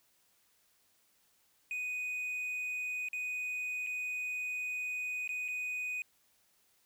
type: tone with dropouts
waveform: triangle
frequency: 2489 Hz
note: D#7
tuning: in tune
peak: -33 dBFS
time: 1.71-6.02 s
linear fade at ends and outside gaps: 1 ms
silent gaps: 3.086-3.131 / 3.865-3.87 / 5.276-5.291 / 5.481-5.485 s
effects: white hiss -71 dBFS RMS until 6.85 s